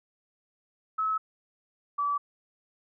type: tone pair in turn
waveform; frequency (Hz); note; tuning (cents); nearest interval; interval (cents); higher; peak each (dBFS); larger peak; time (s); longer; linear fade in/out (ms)
sine; 1293 / 1151.9; E6 / D6; -34 / -34; major second; 200; first; -25; neither; 0.98-1.18 / 1.98-2.18; neither; 10
effects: none

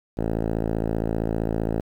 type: tone with low-pass filter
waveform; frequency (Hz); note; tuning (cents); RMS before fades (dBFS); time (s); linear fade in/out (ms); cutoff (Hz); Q
5% pulse; 55.3; A1; +9; -25; 0.17-1.81; 10; 690; 0.52
effects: 8-bit

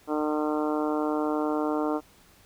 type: harmonic tone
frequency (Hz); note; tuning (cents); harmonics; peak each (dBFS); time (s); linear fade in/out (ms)
151.7; D#3; -44; 2 / 3 / 4 / 5 / 6 / 7 / 8 / 9; -27 / -31 / -33 / -35 / -37 / -38 / -39 / -40; 0.07-2.01; 50
effects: pink hiss -57 dBFS RMS until 2.45 s

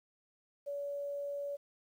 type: tone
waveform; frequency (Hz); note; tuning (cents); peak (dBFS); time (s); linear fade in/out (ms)
sine; 569; C#5; +45; -36; 0.66-1.57; 20
effects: 11-bit

